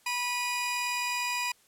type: tone pair together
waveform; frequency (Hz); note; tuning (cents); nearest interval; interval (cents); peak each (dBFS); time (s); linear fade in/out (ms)
sawtooth; 977.4 / 2463; B5 / D#7; -18 / -18; octave + major third; 1600; -28; 0.06-1.52; 5
effects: white hiss -63 dBFS RMS until 1.67 s + low-pass 12000 Hz 12 dB/octave